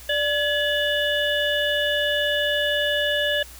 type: harmonic tone with a mistuned harmonic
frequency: 587.3 Hz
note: D5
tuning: in tune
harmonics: 1 / 3 / 5 / 6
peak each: -24 / -24 / -26 / -29 dBFS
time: 0.09-3.43 s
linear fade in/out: 5 ms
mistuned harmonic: 3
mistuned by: -64 cents
effects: added 60 Hz sine -44 dBFS peak until 3.59 s + white hiss -44 dBFS RMS until 3.59 s